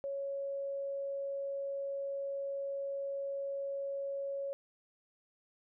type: tone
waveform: sine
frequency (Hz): 554.4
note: C#5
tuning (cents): 0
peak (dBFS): -35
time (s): 0.04-4.53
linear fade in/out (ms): 0
effects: none